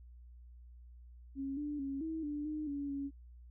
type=tone with pitch steps; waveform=sine; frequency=272.7 / 294.3 / 274.2 / 320.8 / 293.9 / 305.4 / 283.8 / 279 Hz; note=C#4 / D4 / C#4 / E4 / D4 / D#4 / C#4 / C#4; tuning=-28 / +4 / -19 / -47 / +1 / -32 / +41 / +11 cents; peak=-36 dBFS; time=1.35-3.11 s; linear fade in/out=50 ms; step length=220 ms; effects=added 60 Hz sine -52 dBFS peak until 3.5 s